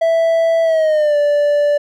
triangle tone with pitch glide, 659.3 to 584 Hz, E5 to D5, 0 to -10 cents, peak -9 dBFS, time 0.01-1.78 s, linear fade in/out 10 ms, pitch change -210 cents, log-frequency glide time 0.63-1.17 s, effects none

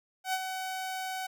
sawtooth tone with ADSR envelope, 753 Hz, F#5, 30 cents sharp, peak -23 dBFS, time 0.24-1.27 s, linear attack 94 ms, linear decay 46 ms, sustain -7 dB, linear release 10 ms, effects none

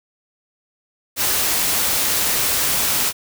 white noise, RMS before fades -19 dBFS, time 1.16-3.13 s, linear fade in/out 50 ms, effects none

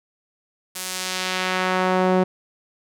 sawtooth tone with band-pass filter sweep, 185 Hz, F#3, in tune, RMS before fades -22 dBFS, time 0.75-2.24 s, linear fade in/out 10 ms, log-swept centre 11000 to 450 Hz, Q 0.74, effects none

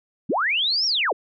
sine linear two-way sweep, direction up then down, 134.2 to 5630 to 265.3 Hz, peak -19 dBFS, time 0.29-1.13 s, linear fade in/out 10 ms, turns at 0.86 s, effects none

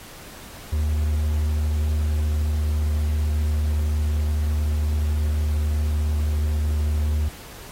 triangle tone with pitch glide, 76 to 75.39 Hz, D#2 to D2, -40 to +46 cents, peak -17 dBFS, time 0.72-7.29 s, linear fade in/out 10 ms, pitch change -14 cents, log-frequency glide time 1.79-4.38 s, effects pink hiss -42 dBFS RMS until 7.71 s + AAC 48 kbps

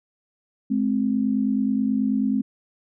sine tone pair together, 212.3 / 261.6 Hz, G#3 / C4, +38 / 0 cents, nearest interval major third, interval 362 cents, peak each -22 dBFS, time 0.7-2.42 s, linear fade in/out 10 ms, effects none

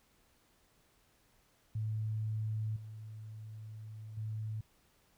sine tone with level steps, 108.8 Hz, A2, 19 cents flat, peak -33 / -44 / -36 dBFS, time 1.75-4.61 s, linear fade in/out 5 ms, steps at 2.76 / 4.17 s, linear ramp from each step 5 ms, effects pink hiss -70 dBFS RMS until 5.17 s

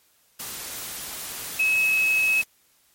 sine tone in noise, 2572 Hz, E7, 43 cents flat, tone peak -18 dBFS, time 1.59-2.42 s, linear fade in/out 10 ms, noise white, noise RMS -34 dBFS, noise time 0.39-2.44 s, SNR +13 dB, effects white hiss -62 dBFS RMS until 2.94 s + MP3 64 kbps

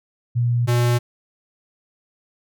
sine / square tone pair in turn, 120 / 120.66 Hz, B2 / B2, -49 / -40 cents, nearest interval unison, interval 9 cents, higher second, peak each -16 dBFS, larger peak neither, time 0.35-0.67 / 0.67-0.99 s, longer neither, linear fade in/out 20 ms, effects none

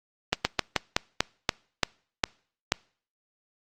slowing click train, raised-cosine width 0.2 ms, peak -3 dBFS, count 10, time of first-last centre 0.33-2.721 s, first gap 120 ms, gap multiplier 1.19, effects noise-tail reverb RT60 0.5 s tail -26 dB re dry + Opus 32 kbps

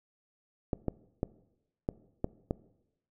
clicks, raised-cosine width 2 ms, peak -16 dBFS, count 6, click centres 0.732 / 0.883 / 1.231 / 1.889 / 2.244 / 2.509 s, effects noise-tail reverb RT60 0.9 s tail -20 dB re dry

